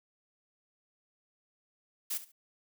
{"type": "noise with echo", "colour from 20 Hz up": "blue", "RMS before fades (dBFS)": -34, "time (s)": [2.1, 2.18], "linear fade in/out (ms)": 10, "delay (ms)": 70, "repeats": 2, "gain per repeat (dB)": -14, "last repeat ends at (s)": 2.32, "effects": []}